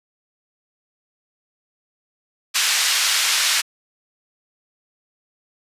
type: band-pass noise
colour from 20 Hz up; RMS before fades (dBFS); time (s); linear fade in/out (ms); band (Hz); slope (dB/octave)
white; -19; 2.54-3.62; 20; 1500 to 6000; 12
effects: resampled to 32000 Hz